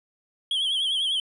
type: tone with vibrato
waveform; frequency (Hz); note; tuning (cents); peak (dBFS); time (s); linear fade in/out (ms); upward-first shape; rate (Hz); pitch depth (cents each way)
triangle; 3200; G7; +35; -21; 0.51-1.2; 2; triangle; 10; 110
effects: resampled to 32000 Hz